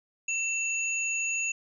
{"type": "tone pair together", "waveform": "sine", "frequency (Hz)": [2677, 6761], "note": ["E7", "G#8"], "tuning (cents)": [26, 30], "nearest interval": "octave + major third", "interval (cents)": 1604, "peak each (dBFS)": [-28, -33], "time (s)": [0.28, 1.52], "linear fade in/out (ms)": 5, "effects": []}